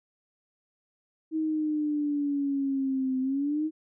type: exponential two-way sweep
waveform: sine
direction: down then up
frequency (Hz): 318.2 to 258.3 to 318.2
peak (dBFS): -25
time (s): 1.31-3.71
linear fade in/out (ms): 50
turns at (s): 3.2
effects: none